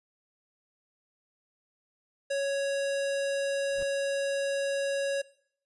square tone, 555 Hz, C#5, 2 cents sharp, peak -28 dBFS, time 2.3-5.22 s, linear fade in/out 10 ms
brown noise with exponential growth, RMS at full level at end -36 dBFS, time 3.69-3.83 s, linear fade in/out 2 ms, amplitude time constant 29 ms
effects noise-tail reverb RT60 0.6 s tail -20 dB re dry + resampled to 24000 Hz

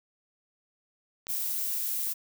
click, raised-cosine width 0.2 ms, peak -26 dBFS, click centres 1.269 s
violet noise, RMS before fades -31 dBFS, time 1.28-2.14 s, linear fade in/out 20 ms
effects none

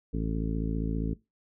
harmonic tone, 55 Hz, A1, in tune, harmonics 1 / 2 / 3 / 4 / 5 / 6 / 7 / 8, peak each -31 / -38 / -34 / -37 / -35 / -44 / -46 / -41 dBFS, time 0.13-1.14 s, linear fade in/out 10 ms, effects noise-tail reverb RT60 0.2 s tail -19 dB re dry

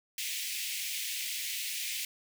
pink high-pass noise, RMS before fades -36 dBFS, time 0.18-2.05 s, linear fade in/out 2 ms, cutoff 2100 Hz, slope 48 dB/octave, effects none

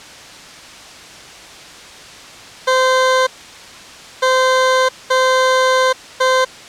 20% pulse tone bursts at uneven times, 517 Hz, C5, 21 cents flat, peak -6 dBFS, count 4, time 2.67-3.27 / 4.22-4.89 / 5.1-5.93 / 6.2-6.45 s, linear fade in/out 10 ms, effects white hiss -36 dBFS RMS until 6.68 s + low-pass 6000 Hz 12 dB/octave

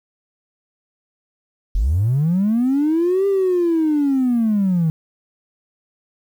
triangle linear two-way sweep, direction up then down, 39 to 400 to 155.7 Hz, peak -11 dBFS, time 1.75-4.9 s, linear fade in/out 0 ms, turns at 3.27 s, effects tanh soft clip ceiling -11 dBFS + 8-bit

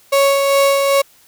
35% pulse tone with tremolo, 554.4 Hz, C#5, in tune, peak -8 dBFS, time 0.12-1.02 s, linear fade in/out 10 ms, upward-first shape sine, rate 2.5 Hz, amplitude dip 35%, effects white hiss -50 dBFS RMS until 1.27 s

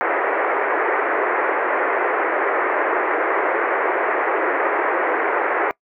pink band-pass noise, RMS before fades -20 dBFS, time 0.01-5.71 s, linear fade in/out 0 ms, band 350 to 2100 Hz, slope 48 dB/octave, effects noise-tail reverb RT60 0.1 s tail -23 dB re dry

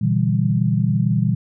sine chord, E minor seventh, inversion second, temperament equal with one note detuned, 120.51 / 146.83 / 164.81 / 196 Hz, B2 / D3 / E3 / G3, -42 / 0 / 0 / 0 cents, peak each -19 / -23 / -21 / -21 dBFS, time 0.01-1.35 s, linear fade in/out 10 ms, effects none

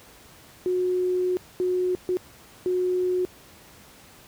sine tone bursts at uneven times, 364.3 Hz, F#4, 27 cents flat, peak -21 dBFS, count 4, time 0.66-1.37 / 1.6-1.95 / 2.09-2.17 / 2.66-3.25 s, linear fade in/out 0 ms, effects pink hiss -50 dBFS RMS until 4.27 s + high-pass 60 Hz 12 dB/octave

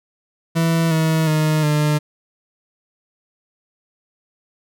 40% pulse tone with pitch steps, 164.81 / 159.75 / 154.84 / 150.09 Hz, E3 / D#3 / D#3 / D3, 0 / +46 / -8 / +38 cents, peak -14 dBFS, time 0.55-1.99 s, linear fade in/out 20 ms, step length 360 ms, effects none

